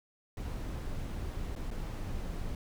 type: noise with dropouts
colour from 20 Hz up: brown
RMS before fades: -37 dBFS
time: 0.37-2.55 s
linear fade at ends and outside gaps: 2 ms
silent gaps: 1.553-1.561 / 1.705-1.711 s
effects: none